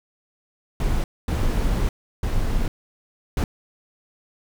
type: noise bursts at uneven times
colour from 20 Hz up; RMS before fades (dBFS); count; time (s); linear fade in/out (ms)
brown; -21; 4; 0.8-1.04 / 1.28-1.89 / 2.23-2.68 / 3.37-3.44; 2
effects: none

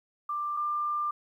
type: tone pair in turn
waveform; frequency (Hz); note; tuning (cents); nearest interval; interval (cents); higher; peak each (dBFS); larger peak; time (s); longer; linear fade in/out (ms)
sine; 1184 / 1192.2; D6 / D6; +14 / +26; unison; 12; second; -29 / -27; second; 0.29-0.57 / 0.57-1.11; second; 5
effects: 11-bit

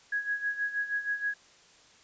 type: tone with tremolo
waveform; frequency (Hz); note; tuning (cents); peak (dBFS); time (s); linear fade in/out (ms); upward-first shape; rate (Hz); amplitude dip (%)
sine; 1661.2; G#6; 0; -26; 0.12-1.34; 5; sine; 6.3; 75
effects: white hiss -58 dBFS RMS until 2.03 s + resampled to 16000 Hz

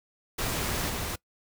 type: noise with level steps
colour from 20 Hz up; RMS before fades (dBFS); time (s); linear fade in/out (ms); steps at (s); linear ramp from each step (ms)
pink; -30 / -33; 0.38-1.16; 10; 0.89; 10
effects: noise-tail reverb RT60 0.1 s tail -22 dB re dry

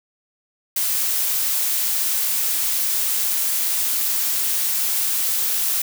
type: noise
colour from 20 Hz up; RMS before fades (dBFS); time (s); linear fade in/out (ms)
blue; -21; 0.76-5.82; 5
effects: none

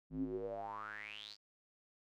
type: tone with band-pass filter sweep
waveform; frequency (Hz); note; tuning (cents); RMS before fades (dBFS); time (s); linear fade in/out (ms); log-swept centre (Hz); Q
square; 52.6; G#1; +23; -44; 0.1-1.37; 50; 200 to 4900; 10
effects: none

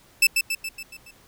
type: tone with echo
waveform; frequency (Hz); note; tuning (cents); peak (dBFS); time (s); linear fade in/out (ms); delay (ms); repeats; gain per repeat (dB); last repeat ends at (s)
sawtooth; 2637; E7; 0; -10; 0.22-0.27; 5; 140; 6; -5; 1.11
effects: pink hiss -55 dBFS RMS until 1.27 s

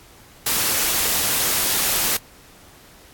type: noise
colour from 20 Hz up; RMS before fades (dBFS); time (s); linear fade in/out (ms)
white; -20; 0.46-2.17; 5
effects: pink hiss -48 dBFS RMS until 3.13 s + AAC 64 kbps

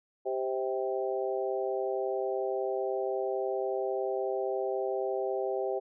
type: harmonic tone with a mistuned harmonic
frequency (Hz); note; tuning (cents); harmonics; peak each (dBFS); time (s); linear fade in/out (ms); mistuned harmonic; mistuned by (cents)
130.81; C3; 0; 3 / 4 / 5 / 6; -32 / -34 / -36 / -38; 0.25-5.8; 20; 5; -19
effects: none

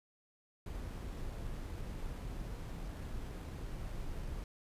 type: noise with sample-and-hold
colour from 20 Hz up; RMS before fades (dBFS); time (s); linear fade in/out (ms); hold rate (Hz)
brown; -42; 0.66-4.44; 2; 11025
effects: resampled to 32000 Hz

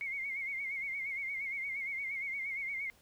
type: tone with vibrato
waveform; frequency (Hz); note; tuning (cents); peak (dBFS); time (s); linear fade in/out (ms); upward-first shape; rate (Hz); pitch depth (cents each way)
sine; 2170; C#7; -37; -35; 0.01-2.9; 0; sine; 8.6; 71
effects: pink hiss -65 dBFS RMS until 3.01 s

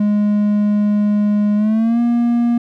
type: tone with pitch glide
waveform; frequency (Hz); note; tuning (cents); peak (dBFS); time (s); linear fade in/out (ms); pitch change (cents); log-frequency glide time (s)
triangle; 207.7 to 237.2; G#3 to A#3; 0 to +30; -10; 0-2.58; 5; +230; 1.56-2
effects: none

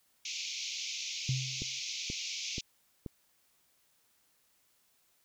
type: band-pass noise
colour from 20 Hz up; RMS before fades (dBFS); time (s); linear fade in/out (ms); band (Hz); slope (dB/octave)
white; -39; 0.25-2.61; 5; 2200 to 6700; 96
type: tone with exponential decay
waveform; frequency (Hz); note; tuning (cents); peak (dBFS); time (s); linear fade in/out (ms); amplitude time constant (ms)
sine; 130.81; C3; 0; -26; 1.29-1.8; 2; 110
type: click train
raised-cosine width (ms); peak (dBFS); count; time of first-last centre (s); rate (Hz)
3; -26; 4; 1.62-3.062; 2.08
effects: white hiss -71 dBFS RMS until 5.24 s

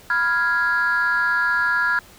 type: chord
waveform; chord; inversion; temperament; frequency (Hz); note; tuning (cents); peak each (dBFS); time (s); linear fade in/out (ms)
sine; F diminished; second; equal; 987.8 / 1396.9 / 1661.2; Cb6 / F6 / Ab6; 0 / 0 / 0; -25 / -19 / -19; 0.1-1.99; 2
effects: tanh soft clip ceiling -12 dBFS + pink hiss -47 dBFS RMS until 2.18 s

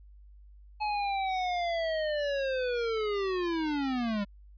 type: linear sweep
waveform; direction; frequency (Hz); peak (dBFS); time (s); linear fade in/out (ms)
square; down; 853 to 196.6; -29; 0.8-4.25; 20
effects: added 50 Hz sine -50 dBFS peak until 4.57 s + resampled to 11025 Hz

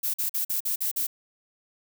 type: noise bursts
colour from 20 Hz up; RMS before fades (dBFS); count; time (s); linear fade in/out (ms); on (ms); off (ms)
violet; -27; 7; 0.03-1.07; 10; 110; 45
effects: none

